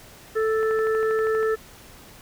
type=harmonic tone; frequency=440 Hz; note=A4; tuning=in tune; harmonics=1 / 3 / 4; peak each=-20 / -30 / -32 dBFS; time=0.35-1.56 s; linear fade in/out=20 ms
type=click train; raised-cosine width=0.5 ms; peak=-22 dBFS; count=11; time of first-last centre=0.63-1.43 s; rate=12.5 Hz
effects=pink hiss -47 dBFS RMS until 2.21 s